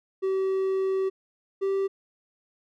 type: tone pair in turn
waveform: triangle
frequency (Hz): 382.7 / 389.8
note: G4 / G4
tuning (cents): -42 / -10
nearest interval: unison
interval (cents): 32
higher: second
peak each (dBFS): -21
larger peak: neither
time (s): 0.22-1.1 / 1.61-1.88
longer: first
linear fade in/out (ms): 20
effects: none